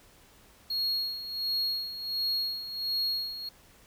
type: tone with tremolo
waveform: triangle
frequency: 4300 Hz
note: C8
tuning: 47 cents sharp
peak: -25 dBFS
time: 0.7-3.49 s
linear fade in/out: 5 ms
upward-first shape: sine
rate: 1.4 Hz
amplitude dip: 70%
effects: pink hiss -58 dBFS RMS until 3.86 s